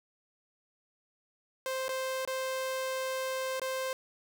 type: tone with dropouts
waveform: sawtooth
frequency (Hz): 523.3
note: C5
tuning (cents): 0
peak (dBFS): -28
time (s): 1.66-3.93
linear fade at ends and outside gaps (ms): 1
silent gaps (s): 1.882-1.891 / 2.251-2.275 / 3.597-3.617
effects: 10-bit